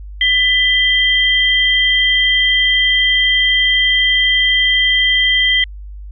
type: tone pair together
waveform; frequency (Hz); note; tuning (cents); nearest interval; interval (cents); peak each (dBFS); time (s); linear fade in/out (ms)
sine; 1996 / 3168; B6 / G7; +18 / +18; minor sixth; 800; -13; 0.21-5.64; 2
effects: added 50 Hz sine -28 dBFS peak until 6.11 s